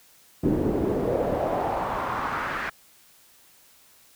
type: noise with band-pass filter sweep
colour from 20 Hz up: brown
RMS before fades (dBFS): -26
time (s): 0.43-2.7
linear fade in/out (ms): 10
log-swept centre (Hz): 300 to 1700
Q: 2.5
effects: white hiss -56 dBFS RMS until 4.15 s